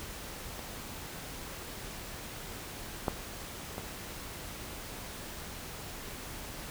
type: clicks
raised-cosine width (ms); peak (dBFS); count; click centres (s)
1; -27 / -14 / -23; 3; 0.593 / 3.082 / 3.781
effects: pink hiss -43 dBFS RMS until 6.7 s